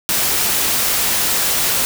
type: noise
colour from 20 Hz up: white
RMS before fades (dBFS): -17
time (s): 0.09-1.85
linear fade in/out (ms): 0
effects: none